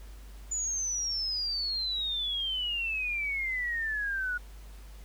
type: exponential sweep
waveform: sine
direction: down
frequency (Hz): 7040 to 1441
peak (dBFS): -29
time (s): 0.51-4.38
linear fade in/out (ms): 10
effects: added 50 Hz sine -44 dBFS peak until 5.04 s + pink hiss -57 dBFS RMS until 5.04 s